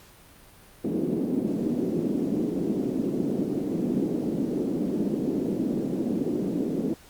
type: band-pass noise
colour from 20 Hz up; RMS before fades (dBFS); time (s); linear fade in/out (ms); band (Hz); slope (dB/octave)
white; -27; 0.84-6.94; 5; 190 to 340; 24
effects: pink hiss -52 dBFS RMS until 7.09 s + Opus 48 kbps